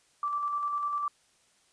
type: tone with tremolo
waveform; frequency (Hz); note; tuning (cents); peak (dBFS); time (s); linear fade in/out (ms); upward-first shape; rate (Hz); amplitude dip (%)
sine; 1167; D6; -11; -27; 0.23-1.08; 2; square; 10; 30
effects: white hiss -66 dBFS RMS until 1.72 s + resampled to 22050 Hz